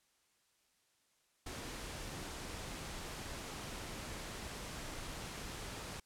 pink noise, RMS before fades -45 dBFS, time 1.46-6 s, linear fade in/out 5 ms, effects white hiss -75 dBFS RMS until 6.05 s + low-pass 10000 Hz 12 dB/octave

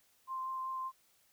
sine tone with vibrato, 1046.5 Hz, C6, in tune, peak -36 dBFS, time 0.27-0.92 s, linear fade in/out 50 ms, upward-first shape triangle, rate 5.2 Hz, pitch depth 10 cents each way, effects white hiss -70 dBFS RMS until 1.32 s

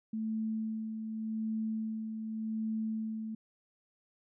sine tone with tremolo, 220 Hz, A3, in tune, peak -31 dBFS, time 0.13-3.35 s, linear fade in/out 5 ms, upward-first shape sine, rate 0.86 Hz, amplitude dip 45%, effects none

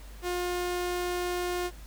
sawtooth tone, 356.1 Hz, F4, 34 cents sharp, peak -25 dBFS, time 0.22-1.71 s, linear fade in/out 50 ms, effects added 50 Hz sine -43 dBFS peak until 1.86 s + pink hiss -53 dBFS RMS until 1.86 s

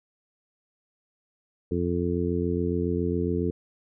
harmonic tone, 87.2 Hz, F2, 2 cents flat, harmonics 1 / 2 / 3 / 4 / 5, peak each -30 / -30 / -30 / -30 / -30 dBFS, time 1.71-3.51 s, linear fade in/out 5 ms, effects none

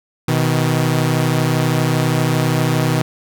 sawtooth tone pair together, 125.33 / 157.9 Hz, B2 / D#3, +26 / +26 cents, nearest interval major third, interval 400 cents, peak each -13 dBFS, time 0.28-3.02 s, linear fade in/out 5 ms, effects none

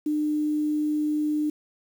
sine tone, 301.4 Hz, D4, 45 cents sharp, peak -22 dBFS, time 0.06-1.5 s, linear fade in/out 5 ms, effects 8-bit

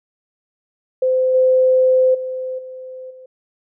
sine tone with level steps, 515 Hz, C5, 28 cents flat, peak -13 / -10 / -22 / -30 / -37 dBFS, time 1.02-3.26 s, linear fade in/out 5 ms, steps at 1.34 / 2.14 / 2.58 / 3.1 s, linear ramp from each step 10 ms, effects none

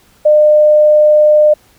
sine tone, 604 Hz, D5, 48 cents sharp, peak -4 dBFS, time 0.25-1.54 s, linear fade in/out 10 ms, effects pink hiss -49 dBFS RMS until 1.78 s

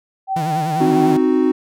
sine tone with tremolo, 770 Hz, G5, 31 cents flat, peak -17 dBFS, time 0.27-1.19 s, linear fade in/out 50 ms, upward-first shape sine, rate 4.3 Hz, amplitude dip 35%
40% pulse tone with vibrato, 159.1 Hz, D#3, 39 cents sharp, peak -20 dBFS, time 0.36-1.17 s, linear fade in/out 5 ms, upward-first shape sine, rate 10 Hz, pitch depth 110 cents each way
triangle chord, C diminished, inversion none, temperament equal, 261.6 / 311.1 / 370 Hz, C4 / Eb4 / Gb4, 0 / 0 / 0 cents, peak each -15 dBFS, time 0.8-1.52 s, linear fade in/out 10 ms
effects none

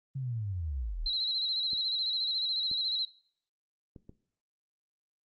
sine linear sweep, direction down, 138.8 to 30.72 Hz, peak -32 dBFS, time 0.15-1.08 s, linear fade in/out 10 ms
sine tone with vibrato, 4000 Hz, B7, 21 cents sharp, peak -29 dBFS, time 1.06-3.05 s, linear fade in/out 2 ms, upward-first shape square, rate 14 Hz, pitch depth 47 cents each way
clicks, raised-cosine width 3 ms, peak -35 dBFS, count 4, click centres 1.733 / 2.714 / 3.962 / 4.094 s
effects noise-tail reverb RT60 0.5 s tail -17 dB re dry + Opus 32 kbps

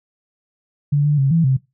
sine tone with pitch steps, 144.6 / 147.7 / 136.2 / 165.5 / 132.3 Hz, D3 / D3 / C#3 / E3 / C3, -27 / +10 / -30 / +7 / +20 cents, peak -12 dBFS, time 0.92-1.57 s, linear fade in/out 10 ms, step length 130 ms, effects noise-tail reverb RT60 0.2 s tail -19 dB re dry

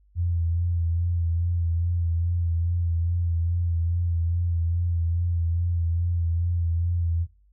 sine tone with vibrato, 85.2 Hz, F2, 42 cents flat, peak -21 dBFS, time 0.15-7.27 s, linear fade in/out 50 ms, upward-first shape sine, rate 2.4 Hz, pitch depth 37 cents each way, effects noise-tail reverb RT60 0.4 s tail -26 dB re dry + added 50 Hz sine -56 dBFS peak until 7.52 s

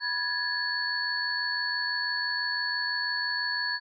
sine tone cluster, 978 / 1666 / 1752 / 4429 Hz, B5 / G#6 / A6 / C#8, -17 / +5 / -8 / -2 cents, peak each -38 / -30 / -36 / -31 dBFS, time 0-3.8 s, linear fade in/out 50 ms, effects none

